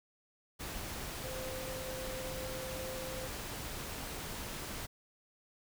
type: tone in noise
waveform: sine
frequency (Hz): 519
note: C5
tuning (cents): -14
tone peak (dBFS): -42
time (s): 1.23-3.28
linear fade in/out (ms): 20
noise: pink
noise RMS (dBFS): -42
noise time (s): 0.59-4.87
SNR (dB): -3
effects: none